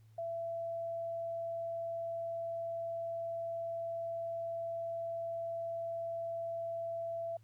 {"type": "tone", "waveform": "sine", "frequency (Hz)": 670, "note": "E5", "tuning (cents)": 28, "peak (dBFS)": -36, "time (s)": [0.18, 7.37], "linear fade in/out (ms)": 5, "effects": ["added 110 Hz sine -58 dBFS peak until 7.43 s", "pink hiss -75 dBFS RMS until 7.43 s"]}